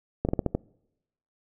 slowing click train, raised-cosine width 2 ms, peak -11 dBFS, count 6, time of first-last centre 0.25-0.55 s, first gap 38 ms, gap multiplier 1.23, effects noise-tail reverb RT60 0.9 s tail -26 dB re dry

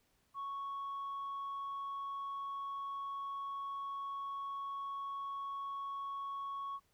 sine tone, 1108.7 Hz, C#6, in tune, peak -37 dBFS, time 0.34-6.8 s, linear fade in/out 50 ms, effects tanh soft clip ceiling -37 dBFS + pink hiss -75 dBFS RMS until 6.93 s

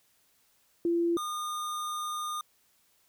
sine / square tone pair in turn, 340.5 / 1218.3 Hz, F4 / D#6, -44 / -37 cents, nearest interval octave + minor seventh, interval 2207 cents, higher second, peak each -24 / -33 dBFS, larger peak first, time 0.85-1.17 / 1.17-2.41 s, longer second, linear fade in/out 2 ms, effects white hiss -68 dBFS RMS until 3.08 s

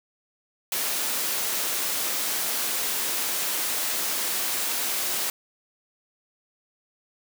white high-pass noise, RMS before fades -27 dBFS, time 0.72-5.3 s, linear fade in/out 2 ms, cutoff 240 Hz, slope 12 dB/octave, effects none

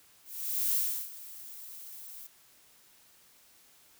violet noise with ADSR envelope, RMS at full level -28 dBFS, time 0.24-2.27 s, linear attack 500 ms, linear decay 350 ms, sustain -18 dB, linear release 6 ms, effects white hiss -61 dBFS RMS until 3.99 s

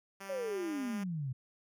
5% pulse tone with pitch glide, 196 to 202.7 Hz, G3 to G#3, 0 to -42 cents, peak -33 dBFS, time 0.2-1.04 s, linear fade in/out 10 ms, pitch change +58 cents, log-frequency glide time 0.38-0.75 s
sine exponential sweep, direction down, 580 to 123.47 Hz, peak -34 dBFS, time 0.29-1.33 s, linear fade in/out 10 ms
effects none

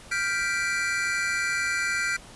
square chord, G dominant seventh, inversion third, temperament equal, 1396.9 / 1568 / 1975.5 / 2349 Hz, F6 / G6 / B6 / D7, 0 / 0 / 0 / 0 cents, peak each -31 dBFS, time 0.11-2.17 s, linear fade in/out 10 ms, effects pink hiss -47 dBFS RMS until 2.35 s + resampled to 24000 Hz

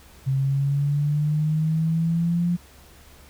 sine exponential sweep, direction up, 133.2 to 175.7 Hz, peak -19 dBFS, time 0.26-2.57 s, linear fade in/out 20 ms, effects added 70 Hz sine -51 dBFS peak until 3.29 s + pink hiss -51 dBFS RMS until 3.29 s

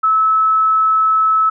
sine tone, 1300 Hz, E6, 24 cents flat, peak -10 dBFS, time 0.03-1.5 s, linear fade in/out 10 ms, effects none

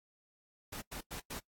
pink noise bursts, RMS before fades -43 dBFS, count 4, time 0.72-1.396 s, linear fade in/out 10 ms, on 97 ms, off 96 ms, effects noise-tail reverb RT60 0.1 s tail -20 dB re dry + AAC 64 kbps

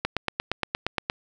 click train, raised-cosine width 0.3 ms, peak -8 dBFS, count 10, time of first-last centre 0.05-1.099 s, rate 8.58 Hz, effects none

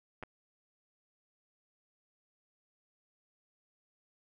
clicks, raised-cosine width 0.5 ms, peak -28 dBFS, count 2, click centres 0.227 / 0.235 s, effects none

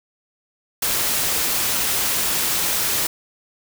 white noise, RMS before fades -21 dBFS, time 0.82-3.07 s, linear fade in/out 5 ms, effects none

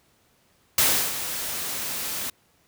white noise with ADSR envelope, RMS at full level -18 dBFS, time 0.78-2.3 s, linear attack 3 ms, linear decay 330 ms, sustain -12 dB, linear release 4 ms, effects pink hiss -63 dBFS RMS until 2.67 s + high-pass 60 Hz 12 dB/octave

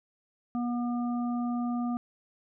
harmonic tone, 241.2 Hz, B3, 41 cents flat, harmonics 1 / 3 / 5, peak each -28 / -38 / -42 dBFS, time 0.55-1.97 s, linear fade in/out 0 ms, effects none

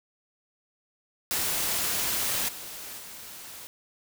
white noise with level steps, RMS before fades -28 / -40 / -43 dBFS, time 1.31-3.67 s, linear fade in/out 0 ms, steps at 2.48 / 2.98 s, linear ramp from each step 10 ms, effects none

